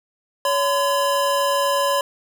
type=tone pair together; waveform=square; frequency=563 / 1019 Hz; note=C#5 / C6; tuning=+27 / -46 cents; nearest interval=minor seventh; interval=1027 cents; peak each=-21 dBFS; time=0.45-2.01 s; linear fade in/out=2 ms; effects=none